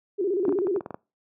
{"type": "tone with vibrato", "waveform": "sine", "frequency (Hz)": 377.4, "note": "F#4", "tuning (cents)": 34, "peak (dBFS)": -22, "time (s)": [0.18, 0.8], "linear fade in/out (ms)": 20, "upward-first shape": "square", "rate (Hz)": 16, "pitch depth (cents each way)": 120}
{"type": "clicks", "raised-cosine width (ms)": 1, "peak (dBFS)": -20, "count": 10, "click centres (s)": [0.452, 0.492, 0.525, 0.588, 0.67, 0.762, 0.808, 0.861, 0.907, 0.944]}
{"type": "tone with exponential decay", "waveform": "sine", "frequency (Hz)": 287.7, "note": "D4", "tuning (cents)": -36, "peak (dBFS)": -18, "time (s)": [0.48, 0.64], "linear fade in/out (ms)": 1, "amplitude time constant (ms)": 33}
{"effects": ["noise-tail reverb RT60 0.3 s tail -24 dB re dry", "high-pass 150 Hz 12 dB/octave"]}